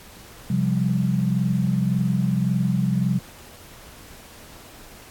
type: chord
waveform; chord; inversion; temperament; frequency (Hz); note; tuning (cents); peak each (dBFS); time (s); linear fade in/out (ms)
sine; C suspended fourth; none; just; 130.81 / 174.42 / 196.22; C3 / F3 / G3; 0 / -2 / +2; -23; 0.5-3.19; 5
effects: pink hiss -45 dBFS RMS until 5.1 s + AAC 64 kbps